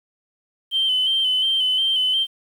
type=tone with vibrato; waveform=sine; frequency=3084 Hz; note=G7; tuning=29 cents flat; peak=-16 dBFS; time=0.71-2.27 s; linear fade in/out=50 ms; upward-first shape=square; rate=2.8 Hz; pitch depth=32 cents each way; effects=tanh soft clip ceiling -12 dBFS + 8-bit